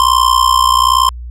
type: tone with amplitude modulation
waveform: square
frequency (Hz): 1046.5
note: C6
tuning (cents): 0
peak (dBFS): -5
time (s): 0-1.09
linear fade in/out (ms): 0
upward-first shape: sine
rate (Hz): 61.1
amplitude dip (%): 85
effects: added 60 Hz sine -24 dBFS peak until 1.3 s + low-pass 11000 Hz 12 dB/octave